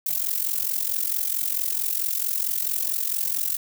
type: noise with amplitude modulation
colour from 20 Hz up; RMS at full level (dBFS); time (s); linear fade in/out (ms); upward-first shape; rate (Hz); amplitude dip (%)
violet; -22; 0.06-3.57; 5; sine; 44.5; 80
effects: none